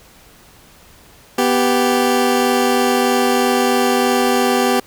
20% pulse tone pair together, 246.9 / 391.9 Hz, B3 / G4, 0 / 0 cents, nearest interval minor sixth, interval 800 cents, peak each -11 dBFS, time 1.38-4.8 s, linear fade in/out 5 ms, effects pink hiss -46 dBFS RMS until 4.86 s

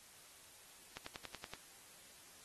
click train, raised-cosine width 0.2 ms, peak -27 dBFS, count 7, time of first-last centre 0.97-1.536 s, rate 10.6 Hz, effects white hiss -60 dBFS RMS until 2.44 s + AAC 32 kbps

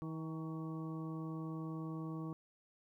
harmonic tone with a mistuned harmonic, 160 Hz, D#3, 49 cents sharp, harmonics 1 / 2 / 3 / 4 / 5 / 6 / 7, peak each -42 / -44 / -54 / -59 / -61 / -60 / -53 dBFS, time 0.02-2.33 s, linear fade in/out 0 ms, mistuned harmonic 6, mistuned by -61 cents, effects 13-bit

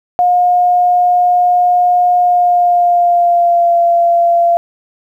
sine tone with pitch glide, 715 to 687.1 Hz, F5 to F5, +41 to -28 cents, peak -7 dBFS, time 0.19-4.57 s, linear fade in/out 0 ms, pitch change -69 cents, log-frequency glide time 2.18-3.77 s, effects 8-bit

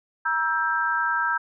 sine chord, E diminished, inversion second, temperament just, 949.3 / 1318.5 / 1582.2 Hz, Bb5 / E6 / G6, +31 / 0 / +16 cents, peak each -27 / -26 / -24 dBFS, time 0.25-1.38 s, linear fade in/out 10 ms, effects none

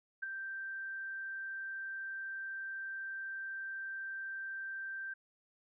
sine tone with ADSR envelope, 1568 Hz, G6, in tune, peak -33 dBFS, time 0.22-5.14 s, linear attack 14 ms, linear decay 10 ms, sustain -6 dB, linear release 9 ms, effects none

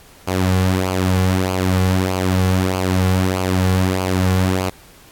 sawtooth tone with flanger, 93 Hz, F#2, 9 cents sharp, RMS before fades -17 dBFS, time 0.27-4.7 s, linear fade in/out 10 ms, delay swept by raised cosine 0.53 to 3.23 ms, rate 1.6 Hz, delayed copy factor -0.6, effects pink hiss -46 dBFS RMS until 5.11 s + AAC 64 kbps

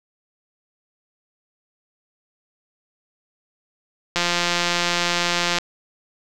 click train, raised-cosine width 0.2 ms, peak -3 dBFS, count 249, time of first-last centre 4.16-5.585 s, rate 174 Hz, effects none

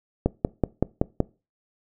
click train, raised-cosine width 2 ms, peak -6 dBFS, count 6, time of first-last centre 0.26-1.203 s, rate 5.3 Hz, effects noise-tail reverb RT60 0.3 s tail -22 dB re dry

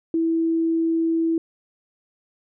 sine tone, 328.2 Hz, E4, 8 cents flat, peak -18 dBFS, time 0.14-1.38 s, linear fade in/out 2 ms, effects none

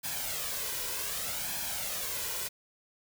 white noise with flanger, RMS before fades -35 dBFS, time 0.03-2.49 s, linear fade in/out 20 ms, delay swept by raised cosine 1.2 to 2.05 ms, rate 0.65 Hz, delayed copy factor +0.6, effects none

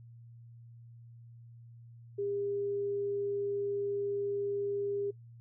sine tone, 402.9 Hz, G4, 48 cents sharp, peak -31 dBFS, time 2.18-5.11 s, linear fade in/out 10 ms, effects noise-tail reverb RT60 0.1 s tail -21 dB re dry + added 117 Hz sine -50 dBFS peak until 5.4 s

